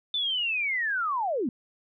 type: linear sweep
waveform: sine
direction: down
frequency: 3558 to 206.6 Hz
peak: -25 dBFS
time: 0.14-1.49 s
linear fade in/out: 2 ms
effects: none